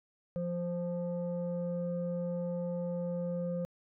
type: tone pair together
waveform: sine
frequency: 174.61 / 523.2 Hz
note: F3 / C5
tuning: 0 / 0 cents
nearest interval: octave + perfect fifth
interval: 1900 cents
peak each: -33 / -34 dBFS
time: 0.36-3.65 s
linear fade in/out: 0 ms
effects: tanh soft clip ceiling -28 dBFS